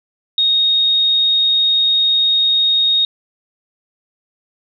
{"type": "tone", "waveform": "sine", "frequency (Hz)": 3729, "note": "A#7", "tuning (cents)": 0, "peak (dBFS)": -11, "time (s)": [0.38, 3.05], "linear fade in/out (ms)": 2, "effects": []}